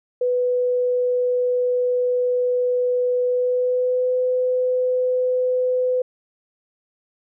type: tone with pitch glide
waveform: sine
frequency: 495.7 to 504.7 Hz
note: B4 to B4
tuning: +6 to +38 cents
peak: -17 dBFS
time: 0.21-6.02 s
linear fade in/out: 5 ms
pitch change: +32 cents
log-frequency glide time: 3.25-4.16 s
effects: none